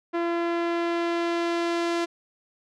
sawtooth tone with low-pass filter sweep, 340.5 Hz, F4, 44 cents flat, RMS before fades -26 dBFS, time 0.13-2.06 s, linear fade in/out 20 ms, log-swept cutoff 2000 to 6000 Hz, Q 0.75, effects none

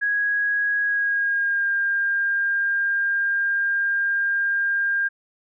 sine tone with pitch glide, 1656 to 1604.2 Hz, G#6 to G6, -5 to +40 cents, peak -19 dBFS, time 0.01-5.09 s, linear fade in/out 20 ms, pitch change -55 cents, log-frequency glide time 0.82-1.7 s, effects none

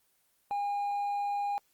sine tone with hard clipping, 812 Hz, G#5, 39 cents flat, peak -30 dBFS, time 0.51-1.58 s, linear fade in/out 0 ms, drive 2 dB, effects white hiss -71 dBFS RMS until 1.73 s + Opus 24 kbps

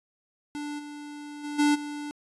square tone with level steps, 293.7 Hz, D4, in tune, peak -33 / -39 / -33 / -20 / -34 dBFS, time 0.55-2.11 s, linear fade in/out 0 ms, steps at 0.78 / 1.43 / 1.58 / 1.74 s, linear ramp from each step 20 ms, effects resampled to 24000 Hz

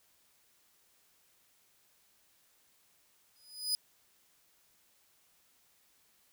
sawtooth tone with exponential growth, 4978 Hz, D#8, in tune, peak -24 dBFS, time 3.36-3.75 s, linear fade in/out 0 ms, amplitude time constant 83 ms, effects white hiss -69 dBFS RMS until 6.32 s

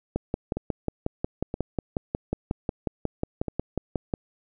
two click trains, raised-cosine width 2 ms, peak -16 / -12 dBFS, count 4 / 23, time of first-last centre 0.57-3.483 / 0.16-4.138 s, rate 1.03 / 5.53 Hz, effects none

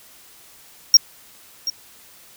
triangle tone with echo, 5580 Hz, F8, 2 cents flat, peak -4 dBFS, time 0.94-0.97 s, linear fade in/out 2 ms, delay 730 ms, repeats 1, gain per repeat -15 dB, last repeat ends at 1.7 s, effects white hiss -48 dBFS RMS until 2.36 s

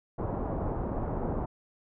pink low-pass noise, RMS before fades -32 dBFS, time 0.18-1.46 s, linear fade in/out 10 ms, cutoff 950 Hz, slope 24 dB/octave, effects none

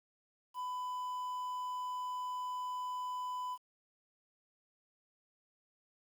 triangle tone with quantisation, 1000 Hz, B5, 21 cents sharp, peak -35 dBFS, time 0.54-3.58 s, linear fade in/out 50 ms, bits 10, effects none

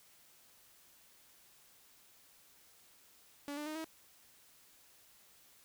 sawtooth tone with pitch steps, 286.6 / 297.4 / 308.6 / 320.2 Hz, D4 / D4 / D#4 / D#4, -42 / +22 / -14 / +50 cents, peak -36 dBFS, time 3.48-3.844 s, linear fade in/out 0 ms, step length 91 ms, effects white hiss -64 dBFS RMS until 5.64 s

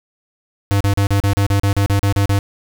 square tone bursts, 99.9 Hz, G2, 33 cents sharp, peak -13 dBFS, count 13, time 0.71-2.389 s, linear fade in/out 0 ms, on 95 ms, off 37 ms, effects none

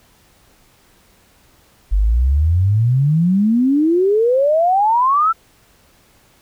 sine exponential sweep, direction up, 46.25 to 1360 Hz, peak -11 dBFS, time 1.91-5.33 s, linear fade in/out 20 ms, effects pink hiss -53 dBFS RMS until 6.41 s

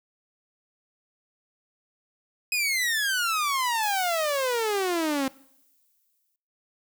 sawtooth exponential sweep, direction down, 2539 to 261.6 Hz, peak -20 dBFS, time 2.52-5.28 s, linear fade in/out 2 ms
violet noise with exponential decay, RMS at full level -35 dBFS, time 3.83-6.36 s, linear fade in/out 1 ms, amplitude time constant 550 ms
effects noise-tail reverb RT60 0.7 s tail -22 dB re dry

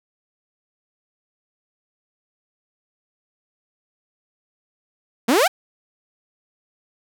sawtooth exponential sweep, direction up, 214.2 to 830.6 Hz, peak -10 dBFS, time 5.28-5.48 s, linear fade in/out 10 ms, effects none

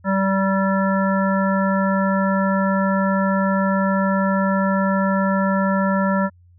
harmonic tone, 193.4 Hz, G3, 23 cents flat, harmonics 1 / 3 / 5 / 7 / 9, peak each -18 / -23 / -25 / -26 / -28 dBFS, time 0.04-6.3 s, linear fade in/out 50 ms, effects added 88 Hz sine -48 dBFS peak until 6.58 s

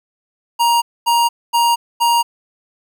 square tone bursts, 941 Hz, A#5, 16 cents sharp, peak -12 dBFS, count 4, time 0.59-2.23 s, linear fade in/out 20 ms, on 230 ms, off 240 ms, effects none

